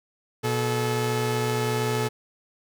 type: tone pair together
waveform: sawtooth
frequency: 121.25 / 432.1 Hz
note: B2 / A4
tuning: -31 / -31 cents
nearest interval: octave + minor seventh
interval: 2200 cents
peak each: -22 dBFS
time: 0.43-2.09 s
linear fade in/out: 20 ms
effects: none